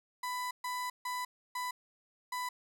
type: tone bursts at uneven times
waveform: 35% pulse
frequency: 996 Hz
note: B5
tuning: 14 cents sharp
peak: -33 dBFS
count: 5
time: 0.23-0.51 / 0.64-0.9 / 1.05-1.25 / 1.55-1.71 / 2.32-2.49 s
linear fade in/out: 5 ms
effects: none